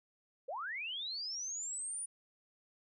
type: linear sweep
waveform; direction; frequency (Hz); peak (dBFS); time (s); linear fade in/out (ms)
sine; up; 466.2 to 9650; -38; 0.48-2.06; 10
effects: none